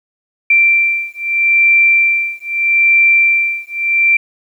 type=beating tone pair; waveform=sine; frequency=2353 / 2353.79 Hz; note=D7 / D7; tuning=+3 / +3 cents; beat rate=0.79 Hz; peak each=-12 dBFS; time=0.5-4.17 s; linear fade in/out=5 ms; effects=8-bit